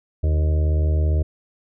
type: harmonic tone with a mistuned harmonic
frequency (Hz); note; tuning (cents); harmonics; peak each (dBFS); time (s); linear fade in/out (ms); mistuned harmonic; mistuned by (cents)
77.8; D#2; 0; 1 / 2 / 4 / 5 / 6 / 7 / 8; -16 / -29 / -35 / -35 / -39 / -40 / -36; 0.23-1.23; 10; 2; -54
effects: none